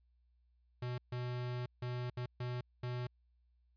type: tone bursts at uneven times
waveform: square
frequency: 123.47 Hz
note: B2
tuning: in tune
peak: -38 dBFS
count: 6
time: 0.82-0.98 / 1.12-1.66 / 1.82-2.1 / 2.17-2.26 / 2.4-2.61 / 2.83-3.07 s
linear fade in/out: 5 ms
effects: added 60 Hz sine -69 dBFS peak until 3.76 s + resampled to 11025 Hz